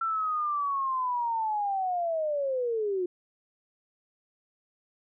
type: linear sweep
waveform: sine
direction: down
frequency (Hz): 1348 to 351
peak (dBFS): -26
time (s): 0.01-3.06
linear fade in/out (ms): 5
effects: none